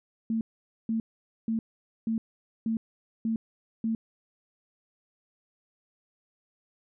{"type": "tone bursts", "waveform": "sine", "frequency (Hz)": 224.7, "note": "A3", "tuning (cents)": 37, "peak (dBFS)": -25, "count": 7, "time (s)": [0.3, 3.95], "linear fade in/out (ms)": 2, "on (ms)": 110, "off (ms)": 480, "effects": []}